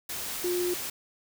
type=tone in noise; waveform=sine; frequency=355.6 Hz; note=F4; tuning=31 cents sharp; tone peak=-26 dBFS; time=0.44-0.74 s; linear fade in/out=5 ms; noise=white; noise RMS=-35 dBFS; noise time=0.09-0.9 s; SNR=+6 dB; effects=none